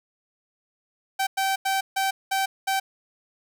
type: tone bursts at uneven times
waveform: sawtooth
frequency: 774 Hz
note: G5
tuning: 22 cents flat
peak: -18 dBFS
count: 6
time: 1.19-1.27 / 1.37-1.56 / 1.65-1.81 / 1.96-2.11 / 2.31-2.46 / 2.67-2.8 s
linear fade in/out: 10 ms
effects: none